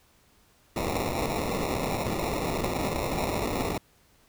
violet noise with sample-and-hold, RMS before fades -29 dBFS, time 0.76-3.78 s, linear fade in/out 2 ms, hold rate 1575 Hz, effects pink hiss -62 dBFS RMS until 4.28 s

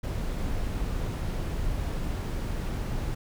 brown noise, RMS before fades -30 dBFS, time 0.03-3.15 s, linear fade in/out 10 ms, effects none

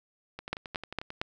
two click trains, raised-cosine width 0.3 ms, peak -23 / -14 dBFS, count 9 / 4, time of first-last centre 0.39-1.104 / 0.53-1.215 s, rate 11.2 / 4.38 Hz, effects none

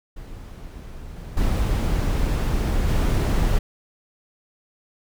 brown noise with level steps, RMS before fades -37 / -35 / -21 / -19 dBFS, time 0.16-3.59 s, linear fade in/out 10 ms, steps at 1.16 / 1.37 / 2.88 s, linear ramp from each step 2 ms, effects none

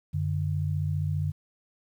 sine tone pair together, 93.4 / 148.35 Hz, F#2 / D3, +17 / +18 cents, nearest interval minor sixth, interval 801 cents, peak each -28 dBFS, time 0.13-1.32 s, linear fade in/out 20 ms, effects 10-bit

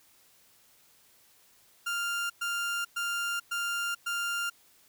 30% pulse tone bursts, 1396.9 Hz, F6, in tune, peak -27 dBFS, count 5, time 1.86-4.5 s, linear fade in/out 10 ms, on 440 ms, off 110 ms, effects white hiss -62 dBFS RMS until 4.88 s

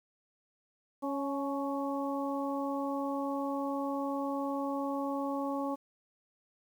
harmonic tone with a mistuned harmonic, 277.2 Hz, C#4, in tune, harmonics 1 / 2 / 3 / 4, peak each -34 / -37 / -39 / -40 dBFS, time 1.02-5.76 s, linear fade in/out 20 ms, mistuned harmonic 3, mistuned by +30 cents, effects 10-bit

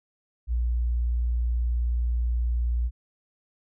sine tone, 59.4 Hz, A#1, 33 cents sharp, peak -22 dBFS, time 0.47-2.91 s, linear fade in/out 50 ms, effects none

